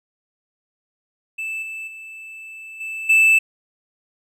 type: tone with level steps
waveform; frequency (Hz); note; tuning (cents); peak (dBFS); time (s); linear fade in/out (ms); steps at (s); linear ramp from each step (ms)
triangle; 2637; E7; 0; -23 / -27 / -33 / -25 / -9; 1.38-3.39; 10; 1.62 / 1.87 / 2.8 / 3.09; 10
effects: none